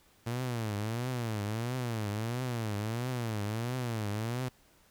sawtooth tone with vibrato, 114.5 Hz, A#2, 31 cents flat, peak -28 dBFS, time 0.26-4.49 s, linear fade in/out 10 ms, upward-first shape triangle, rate 1.5 Hz, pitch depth 220 cents each way, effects pink hiss -64 dBFS RMS until 4.9 s

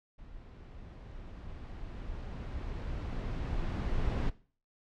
brown noise with level ramp, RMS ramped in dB -51 to -30 dBFS, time 0.18-4.3 s, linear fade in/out 10 ms, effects noise-tail reverb RT60 0.4 s tail -17 dB re dry + low-pass 4000 Hz 12 dB/octave

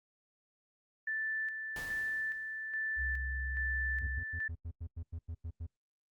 sine tone with tremolo, 1761 Hz, A6, 1 cent sharp, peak -33 dBFS, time 1.07-4.48 s, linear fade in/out 5 ms, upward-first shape square, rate 1.2 Hz, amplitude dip 45%
pink noise with exponential decay, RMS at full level -45 dBFS, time 1.76-2.78 s, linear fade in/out 1 ms, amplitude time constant 220 ms
sine tone, 65.41 Hz, C2, in tune, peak -36 dBFS, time 2.96-4.23 s, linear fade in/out 50 ms
triangle tone bursts, 82.41 Hz, E2, in tune, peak -36 dBFS, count 11, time 4.01-5.667 s, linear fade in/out 10 ms, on 67 ms, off 92 ms
effects noise-tail reverb RT60 0.1 s tail -24 dB re dry + Opus 48 kbps

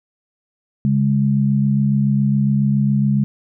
sine tone pair together, 138.59 / 205.8 Hz, C#3 / G#3, 0 / -16 cents, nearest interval perfect fifth, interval 684 cents, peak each -16 dBFS, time 0.85-3.24 s, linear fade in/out 0 ms, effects none

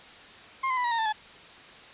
35% pulse tone with pitch steps, 1063 / 1025.6 / 989.5 / 954.7 / 921.1 / 888.7 / 857.5 Hz, C6 / C6 / B5 / A#5 / A#5 / A5 / A5, +27 / -35 / +3 / +41 / -21 / +17 / -45 cents, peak -23 dBFS, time 0.63-1.127 s, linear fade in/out 10 ms, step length 71 ms, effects white hiss -48 dBFS RMS until 1.93 s + resampled to 8000 Hz

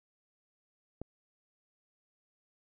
click, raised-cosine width 2 ms, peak -26 dBFS, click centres 1.016 s, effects none

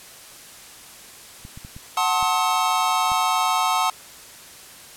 clicks, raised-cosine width 5 ms, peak -26 dBFS, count 6, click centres 1.451 / 1.575 / 1.649 / 1.765 / 2.227 / 3.118 s
square chord, F# diminished seventh, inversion none, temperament just, 740 / 888 / 1065.6 / 1278.7 Hz, F#5 / A5 / C6 / Eb6, 0 / +16 / +31 / +47 cents, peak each -25 dBFS, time 1.97-3.9 s, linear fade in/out 2 ms
effects white hiss -43 dBFS RMS until 4.96 s + low-pass 12000 Hz 12 dB/octave

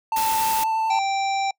triangle tone with vibrato, 887 Hz, A5, 14 cents sharp, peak -18 dBFS, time 0.12-0.99 s, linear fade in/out 2 ms, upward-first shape sine, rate 11 Hz, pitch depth 10 cents each way
white noise, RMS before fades -28 dBFS, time 0.16-0.64 s, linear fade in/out 5 ms
harmonic tone, 783 Hz, G5, 2 cents flat, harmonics 1 / 3 / 5 / 7 / 9, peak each -21 / -31 / -35 / -38 / -40 dBFS, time 0.9-1.51 s, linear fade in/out 5 ms
effects noise-tail reverb RT60 0.1 s tail -25 dB re dry

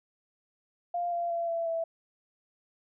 sine tone with pitch steps, 698.5 / 688.9 / 679.4 / 670 / 660.8 Hz, F5 / F5 / F5 / E5 / E5, 0 / -24 / -48 / +28 / +4 cents, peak -28 dBFS, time 0.94-1.84 s, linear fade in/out 5 ms, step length 180 ms, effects none

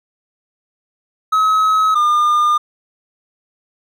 triangle tone pair in turn, 1280 / 1208.2 Hz, D#6 / D6, +49 / +49 cents, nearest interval minor second, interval 100 cents, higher first, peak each -9 dBFS, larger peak neither, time 1.32-1.95 / 1.95-2.58 s, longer neither, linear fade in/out 10 ms, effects none

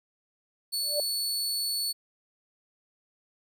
sawtooth tone, 4435 Hz, C#8, in tune, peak -25 dBFS, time 0.72-1.93 s, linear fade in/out 20 ms
sine tone with exponential growth, 590 Hz, D5, 8 cents sharp, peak -23 dBFS, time 0.81-1 s, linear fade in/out 2 ms, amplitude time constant 41 ms
effects none

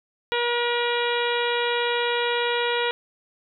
harmonic tone, 478.3 Hz, A#4, 44 cents sharp, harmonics 1 / 2 / 3 / 4 / 5 / 6 / 7 / 8, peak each -25 / -28 / -30 / -31 / -32 / -33 / -33 / -34 dBFS, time 0.32-2.91 s, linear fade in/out 0 ms, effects none

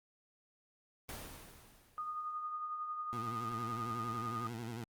pink noise with exponential decay, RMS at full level -43 dBFS, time 1.09-2.52 s, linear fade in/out 0 ms, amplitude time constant 310 ms
sine tone with tremolo, 1231 Hz, D#6, 19 cents flat, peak -36 dBFS, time 1.98-4.47 s, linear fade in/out 0 ms, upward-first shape triangle, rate 11 Hz, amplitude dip 45%
20% pulse tone with vibrato, 116 Hz, A#2, 8 cents flat, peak -36 dBFS, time 3.13-4.84 s, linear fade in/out 0 ms, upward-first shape sine, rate 11 Hz, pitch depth 88 cents each way
effects Opus 24 kbps

